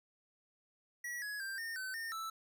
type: tone with pitch steps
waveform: square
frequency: 1929 / 1679 / 1579 / 1826 / 1525 / 1823 / 1319 Hz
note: B6 / G#6 / G6 / A#6 / G6 / A#6 / E6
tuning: -41 / +18 / +12 / -36 / -48 / -39 / +1 cents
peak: -40 dBFS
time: 1.04-2.3 s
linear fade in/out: 5 ms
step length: 180 ms
effects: none